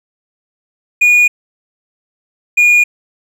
triangle tone pair in turn, 2447 / 2437 Hz, D#7 / D#7, -29 / -37 cents, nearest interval unison, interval 8 cents, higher first, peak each -4 dBFS, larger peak neither, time 1.01-1.28 / 2.57-2.84 s, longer neither, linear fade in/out 10 ms, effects none

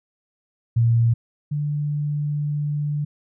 sine tone pair in turn, 116.54 / 147.36 Hz, A#2 / D3, 0 / +6 cents, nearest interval major third, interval 406 cents, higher second, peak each -14 / -21 dBFS, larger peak first, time 0.76-1.14 / 1.51-3.05 s, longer second, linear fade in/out 10 ms, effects none

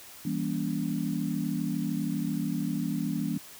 sine chord, E diminished seventh, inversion none, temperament just, 164.81 / 197.78 / 237.3 / 284.8 Hz, E3 / G3 / Bb3 / Db4, 0 / +16 / +31 / +47 cents, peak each -33 dBFS, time 0.25-3.38 s, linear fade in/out 5 ms, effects white hiss -48 dBFS RMS until 3.59 s

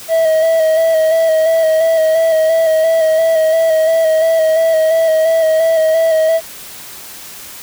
triangle tone with vibrato, 644 Hz, E5, 41 cents flat, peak -7 dBFS, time 0.08-6.41 s, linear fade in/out 50 ms, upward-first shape square, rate 2.9 Hz, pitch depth 26 cents each way, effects white hiss -32 dBFS RMS until 7.62 s

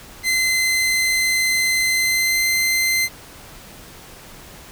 sawtooth tone with pitch glide, 2061 to 2074 Hz, C7 to C7, -27 to -16 cents, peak -13 dBFS, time 0.23-3.09 s, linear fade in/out 50 ms, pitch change +11 cents, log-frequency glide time 1.89-2.45 s, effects pink hiss -41 dBFS RMS until 4.71 s

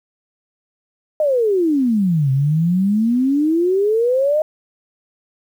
sine exponential two-way sweep, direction down then up, 629 to 130.81 to 629 Hz, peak -13 dBFS, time 1.2-4.42 s, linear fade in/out 2 ms, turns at 2.31 s, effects 8-bit

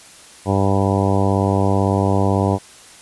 harmonic tone, 98 Hz, G2, in tune, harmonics 1 / 2 / 3 / 4 / 5 / 6 / 7 / 8 / 9 / 10, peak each -18 / -21 / -23 / -24 / -25 / -26 / -26 / -27 / -28 / -28 dBFS, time 0.45-2.59 s, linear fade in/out 50 ms, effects white hiss -43 dBFS RMS until 3.01 s + resampled to 24000 Hz

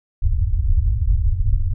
pink low-pass noise, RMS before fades -17 dBFS, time 0.22-1.74 s, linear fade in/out 10 ms, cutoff 110 Hz, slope 96 dB/octave, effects none

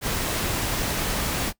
pink noise, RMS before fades -26 dBFS, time 0.01-1.53 s, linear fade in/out 50 ms, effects noise-tail reverb RT60 0.1 s tail -20 dB re dry

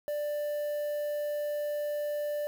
triangle tone with quantisation, 590 Hz, D5, 8 cents sharp, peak -28 dBFS, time 0.08-2.47 s, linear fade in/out 0 ms, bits 8, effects none

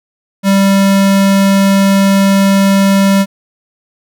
square tone, 196 Hz, G3, in tune, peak -7 dBFS, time 0.43-3.26 s, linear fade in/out 50 ms, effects none

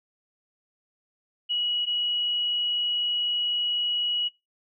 sine tone pair in turn, 2916 / 2916 Hz, F#7 / F#7, -26 / -26 cents, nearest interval unison, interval 0 cents, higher neither, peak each -24 dBFS, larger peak neither, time 1.49-1.86 / 1.86-4.29 s, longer second, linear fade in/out 20 ms, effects noise-tail reverb RT60 0.2 s tail -21 dB re dry

